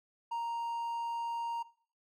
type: tone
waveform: triangle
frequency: 932.3 Hz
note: A#5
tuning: in tune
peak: -31 dBFS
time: 0.31-1.63 s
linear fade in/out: 10 ms
effects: noise-tail reverb RT60 0.5 s tail -19 dB re dry + MP3 96 kbps